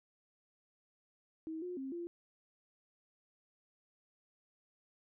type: tone with pitch steps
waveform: sine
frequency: 319.8 / 358.6 / 267.3 / 344.2 Hz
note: D#4 / F4 / C4 / F4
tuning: +48 / +46 / +37 / -25 cents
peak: -39 dBFS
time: 1.47-2.07 s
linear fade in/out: 0 ms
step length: 150 ms
effects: none